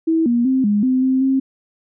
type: tone with pitch steps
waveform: sine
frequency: 324.6 / 238 / 262.1 / 206.5 / 257.6 / 261.3 / 266.7 Hz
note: E4 / A#3 / C4 / G#3 / C4 / C4 / C4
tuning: -27 / +36 / +3 / -10 / -27 / -2 / +33 cents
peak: -13 dBFS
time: 0.07-1.4 s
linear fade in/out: 10 ms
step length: 190 ms
effects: none